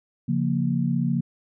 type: chord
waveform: sine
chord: Bb minor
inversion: first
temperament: equal with one note detuned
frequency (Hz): 139.72 / 174.61 / 233.1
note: Db3 / F3 / Bb3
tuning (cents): +14 / 0 / 0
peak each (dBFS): -25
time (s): 0.28-1.21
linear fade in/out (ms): 10
effects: none